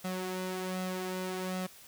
sawtooth tone with flanger, 185 Hz, F#3, in tune, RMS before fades -36 dBFS, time 0.04-1.67 s, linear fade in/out 10 ms, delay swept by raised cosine 1.5 to 3.4 ms, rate 1.3 Hz, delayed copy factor +0.55, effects white hiss -54 dBFS RMS until 1.87 s

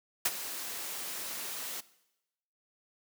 white noise with ADSR envelope, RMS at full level -26 dBFS, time 0.25-1.81 s, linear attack 7 ms, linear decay 38 ms, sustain -13 dB, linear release 12 ms, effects noise-tail reverb RT60 0.9 s tail -19 dB re dry + high-pass 200 Hz 12 dB/octave

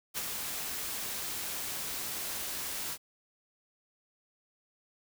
white noise with ADSR envelope, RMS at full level -33 dBFS, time 0.14-2.98 s, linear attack 36 ms, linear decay 27 ms, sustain -4 dB, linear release 55 ms, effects none

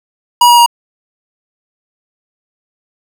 square tone with pitch steps, 964 / 955.7 / 947.4 Hz, B5 / A#5 / A#5, -42 / +43 / +28 cents, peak -4 dBFS, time 0.41-0.662 s, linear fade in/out 5 ms, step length 84 ms, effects none

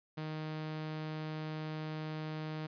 sawtooth tone, 155.56 Hz, D#3, in tune, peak -34 dBFS, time 0.17-2.67 s, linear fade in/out 10 ms, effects resampled to 11025 Hz

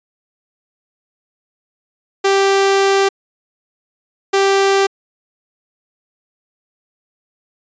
sawtooth tone bursts at uneven times, 392 Hz, G4, in tune, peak -7 dBFS, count 2, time 2.24-3.09 / 4.33-4.87 s, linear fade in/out 10 ms, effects resampled to 16000 Hz

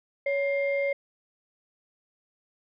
sine tone pair together, 559 / 2111 Hz, C#5 / C7, +14 / +15 cents, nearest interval octave + major seventh, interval 2301 cents, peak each -24 / -30 dBFS, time 0.26-0.93 s, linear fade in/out 5 ms, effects tanh soft clip ceiling -17 dBFS

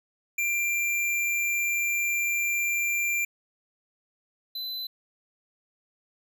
square tone pair in turn, 2373 / 4023 Hz, D7 / B7, +17 / +31 cents, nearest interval major sixth, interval 914 cents, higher second, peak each -25 / -32 dBFS, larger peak first, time 0.38-3.25 / 4.55-4.87 s, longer first, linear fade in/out 5 ms, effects none

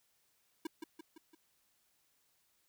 square tone with echo, 321.6 Hz, E4, 43 cents flat, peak -37 dBFS, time 0.65-0.67 s, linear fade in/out 5 ms, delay 170 ms, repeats 4, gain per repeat -5 dB, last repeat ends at 1.35 s, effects white hiss -75 dBFS RMS until 2.68 s

